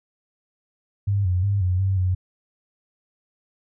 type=tone with pitch steps; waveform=sine; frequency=100.3 / 90.6 / 100.2 / 91 / 96.2 / 91.8 Hz; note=G2 / F#2 / G2 / F#2 / G2 / F#2; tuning=+40 / -36 / +38 / -28 / -32 / -13 cents; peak=-18 dBFS; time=1.07-2.15 s; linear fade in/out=10 ms; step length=180 ms; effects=none